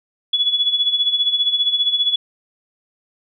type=tone with tremolo; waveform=sine; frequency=3400 Hz; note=G#7; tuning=40 cents sharp; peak=-12 dBFS; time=0.33-2.16 s; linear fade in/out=5 ms; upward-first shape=sine; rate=15 Hz; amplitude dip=70%; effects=none